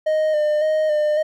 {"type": "tone with vibrato", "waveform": "triangle", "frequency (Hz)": 612, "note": "D#5", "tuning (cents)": -29, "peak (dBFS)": -14, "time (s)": [0.06, 1.23], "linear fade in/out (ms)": 10, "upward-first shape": "square", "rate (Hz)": 1.8, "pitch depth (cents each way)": 27, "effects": []}